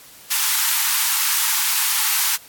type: high-pass noise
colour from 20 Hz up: white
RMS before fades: -19 dBFS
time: 0.3-2.37 s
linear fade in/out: 20 ms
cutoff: 830 Hz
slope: 96 dB/octave
effects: white hiss -44 dBFS RMS until 2.48 s + AAC 64 kbps